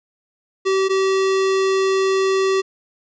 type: tone pair in turn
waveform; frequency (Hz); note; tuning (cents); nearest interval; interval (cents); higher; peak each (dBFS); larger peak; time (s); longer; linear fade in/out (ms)
square; 384.2 / 384.2; G4 / G4; -35 / -35; unison; 0; neither; -16; neither; 0.65-0.89 / 0.89-2.62; second; 20
effects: resampled to 16000 Hz